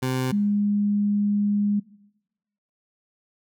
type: tone pair in turn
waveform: 20% pulse / sine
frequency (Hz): 129.2 / 205.1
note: C3 / G#3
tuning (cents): -21 / -21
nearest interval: minor sixth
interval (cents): 800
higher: second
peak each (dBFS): -18 / -19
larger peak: first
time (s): 0.02-0.32 / 0.32-1.8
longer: second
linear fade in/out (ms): 10
effects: noise-tail reverb RT60 1.0 s tail -22 dB re dry